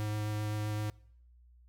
square tone with vibrato, 106 Hz, G#2, 36 cents sharp, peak -33 dBFS, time 0-0.9 s, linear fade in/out 0 ms, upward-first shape sine, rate 7.7 Hz, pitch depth 9 cents each way, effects noise-tail reverb RT60 0.7 s tail -24 dB re dry + added 60 Hz sine -57 dBFS peak until 1.68 s

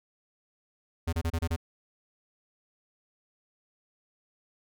square tone bursts, 82.9 Hz, E2, 10 cents sharp, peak -27 dBFS, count 6, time 1.07-1.563 s, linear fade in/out 10 ms, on 58 ms, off 29 ms, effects none

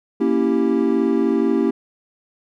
triangle chord, A# diminished seventh, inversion none, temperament equal, 233.1 / 277.2 / 329.6 / 392 Hz, A#3 / C#4 / E4 / G4, 0 / 0 / 0 / 0 cents, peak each -19 dBFS, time 0.2-1.71 s, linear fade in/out 10 ms, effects none

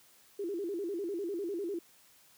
sine tone with vibrato, 370 Hz, F#4, in tune, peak -33 dBFS, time 0.39-1.79 s, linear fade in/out 5 ms, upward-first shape square, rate 10 Hz, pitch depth 150 cents each way, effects white hiss -62 dBFS RMS until 2.37 s + high-pass 80 Hz 12 dB/octave

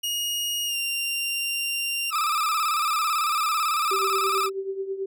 sawtooth tone with pitch glide, 2870 to 2779 Hz, F7 to F7, +47 to -9 cents, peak -22 dBFS, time 0.03-2.11 s, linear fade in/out 10 ms, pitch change -56 cents, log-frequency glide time 0.66-0.76 s
40% pulse tone with vibrato, 1244.5 Hz, D#6, in tune, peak -21 dBFS, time 2.1-4.5 s, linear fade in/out 50 ms, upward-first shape square, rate 18 Hz, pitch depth 71 cents each way
sine tone with tremolo, 387.8 Hz, G4, 19 cents flat, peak -24 dBFS, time 3.91-5.06 s, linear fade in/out 5 ms, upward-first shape triangle, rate 9.2 Hz, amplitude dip 75%
effects none

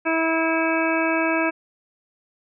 harmonic tone, 325 Hz, E4, 24 cents flat, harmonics 1 / 2 / 3 / 4 / 5 / 7 / 8, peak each -23 / -25 / -28 / -30 / -27 / -28 / -29 dBFS, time 0.05-1.51 s, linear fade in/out 20 ms, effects none

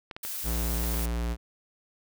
clicks, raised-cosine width 0.3 ms, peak -22 dBFS, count 6, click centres 0.112 / 0.165 / 0.25 / 0.839 / 0.942 / 0.993 s
blue noise, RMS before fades -35 dBFS, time 0.23-1.06 s, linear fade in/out 5 ms
square tone, 58.4 Hz, A#1, 4 cents sharp, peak -28 dBFS, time 0.43-1.37 s, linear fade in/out 50 ms
effects none

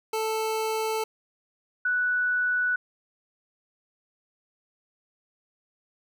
25% pulse / sine tone pair in turn, 440 / 1480 Hz, A4 / F#6, 0 / 0 cents, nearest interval octave + major sixth, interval 2100 cents, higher second, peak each -22 dBFS, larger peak neither, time 0.13-1.04 / 1.85-2.76 s, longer neither, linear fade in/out 5 ms, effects none

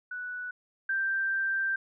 sine tone pair in turn, 1480 / 1571.2 Hz, F#6 / G6, 0 / +4 cents, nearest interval minor second, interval 104 cents, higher second, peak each -34 / -26 dBFS, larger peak second, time 0.11-0.51 / 0.89-1.76 s, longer second, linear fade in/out 5 ms, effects none

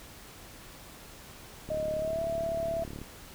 click train, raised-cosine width 3 ms, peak -28 dBFS, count 49, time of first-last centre 1.69-3.016 s, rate 36.2 Hz
sine tone with pitch glide, 622.3 to 663.1 Hz, D#5 to E5, 0 to +10 cents, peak -29 dBFS, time 1.7-2.84 s, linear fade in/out 5 ms, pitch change +110 cents, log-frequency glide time 1.98-2.22 s
effects pink hiss -49 dBFS RMS until 3.34 s

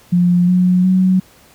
sine tone with pitch steps, 176.7 / 181.35 / 186.13 Hz, F3 / F#3 / F#3, +21 / -34 / +11 cents, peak -9 dBFS, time 0.12-1.2 s, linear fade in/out 10 ms, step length 360 ms, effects pink hiss -47 dBFS RMS until 1.54 s + high-pass 60 Hz 12 dB/octave

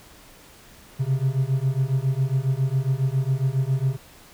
triangle beating tone pair, 129.5 / 136.8 Hz, C3 / C#3, -17 / -23 cents, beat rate 7.3 Hz, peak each -21 dBFS, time 0.99-3.97 s, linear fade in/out 20 ms, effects pink hiss -49 dBFS RMS until 4.33 s

